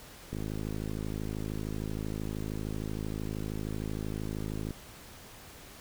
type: click train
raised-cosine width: 3 ms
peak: -23 dBFS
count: 233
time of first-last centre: 0.33-4.707 s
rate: 53 Hz
effects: pink hiss -50 dBFS RMS until 5.8 s